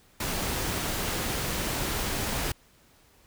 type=noise; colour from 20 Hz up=pink; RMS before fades=-30 dBFS; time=0.2-2.52 s; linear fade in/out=5 ms; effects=pink hiss -60 dBFS RMS until 3.26 s